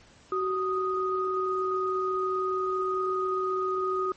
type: tone pair together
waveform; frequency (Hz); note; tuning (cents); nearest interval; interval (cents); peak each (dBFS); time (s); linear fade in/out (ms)
sine; 376.1 / 1243.7; F#4 / D#6; +28 / -1; octave + major sixth; 2071; -28; 0.32-4.12; 2
effects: pink hiss -56 dBFS RMS until 4.16 s + MP3 32 kbps